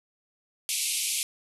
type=band-pass noise; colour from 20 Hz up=white; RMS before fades=-29 dBFS; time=0.69-1.23 s; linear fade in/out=0 ms; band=2200 to 12000 Hz; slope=96 dB/octave; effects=none